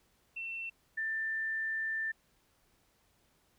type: tone pair in turn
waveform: sine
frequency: 2695 / 1780.1 Hz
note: E7 / A6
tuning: +38 / +20 cents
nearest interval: perfect fifth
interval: 718 cents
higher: first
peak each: -37 / -32 dBFS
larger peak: second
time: 0.36-0.7 / 0.97-2.12 s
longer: second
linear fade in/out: 10 ms
effects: pink hiss -71 dBFS RMS until 3.58 s